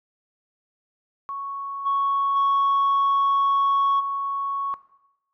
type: tone with level steps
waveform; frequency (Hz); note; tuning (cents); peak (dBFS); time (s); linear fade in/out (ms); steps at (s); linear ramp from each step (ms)
sine; 1108.7; C#6; 0; -28 / -18 / -15 / -23; 1.29-4.74; 0; 1.85 / 2.35 / 3.99; 20
effects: noise-tail reverb RT60 0.9 s tail -17 dB re dry + tanh soft clip ceiling -15 dBFS